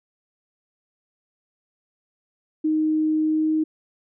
sine tone with pitch glide, 311.1 to 312.9 Hz, D#4 to D#4, 0 to +10 cents, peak -18 dBFS, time 2.64-3.64 s, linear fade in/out 10 ms, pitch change +10 cents, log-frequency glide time 3.23-3.52 s, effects none

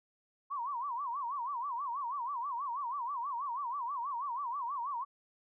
sine tone with vibrato, 1039 Hz, C6, 12 cents flat, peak -34 dBFS, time 0.5-5.05 s, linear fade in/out 20 ms, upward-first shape sine, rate 6.2 Hz, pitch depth 200 cents each way, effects none

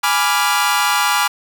sawtooth chord, G# diminished seventh, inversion none, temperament equal, 830.6 / 987.8 / 1174.7 / 1396.9 Hz, G#5 / B5 / D6 / F6, 0 / 0 / 0 / 0 cents, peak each -16 dBFS, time 0.03-1.28 s, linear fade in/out 10 ms, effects none

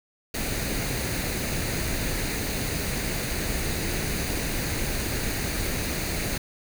pink noise with comb filter, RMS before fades -28 dBFS, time 0.34-6.38 s, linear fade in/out 5 ms, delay 0.46 ms, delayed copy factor +0.5, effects none

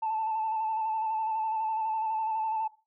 sine tone with vibrato, 880 Hz, A5, in tune, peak -26 dBFS, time 0.02-2.68 s, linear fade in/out 10 ms, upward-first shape square, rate 12 Hz, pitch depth 26 cents each way, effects noise-tail reverb RT60 0.3 s tail -18 dB re dry + tanh soft clip ceiling -23 dBFS

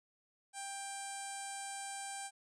sawtooth tone with low-pass filter, 790 Hz, G5, 13 cents sharp, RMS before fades -44 dBFS, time 0.53-2.31 s, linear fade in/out 50 ms, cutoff 8500 Hz, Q 9.1, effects none

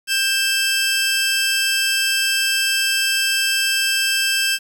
20% pulse tone pair together, 1583.7 / 2639 Hz, G6 / E7, +17 / +1 cents, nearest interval major sixth, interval 884 cents, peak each -15 dBFS, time 0.07-4.59 s, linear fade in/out 50 ms, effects 8-bit

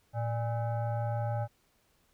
sine tone with frequency modulation, 113.3 Hz, A#2, 49 cents flat, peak -29 dBFS, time 0.13-1.48 s, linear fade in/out 50 ms, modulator 705 Hz, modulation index 0.8, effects pink hiss -70 dBFS RMS until 2.13 s

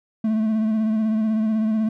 triangle tone with vibrato, 218.5 Hz, A3, 12 cents flat, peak -16 dBFS, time 0.24-1.89 s, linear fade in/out 5 ms, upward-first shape sine, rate 16 Hz, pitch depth 34 cents each way, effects none

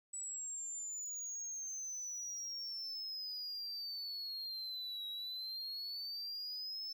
sine exponential two-way sweep, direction down then up, 7902 to 3848 to 5290 Hz, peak -38 dBFS, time 0.13-6.93 s, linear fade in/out 10 ms, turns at 5.08 s, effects tanh soft clip ceiling -40 dBFS + 12-bit

